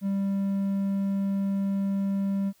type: tone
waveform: triangle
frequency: 196.7 Hz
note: G3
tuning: 6 cents sharp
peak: -22 dBFS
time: 0.01-2.53 s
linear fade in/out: 50 ms
effects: white hiss -63 dBFS RMS until 2.6 s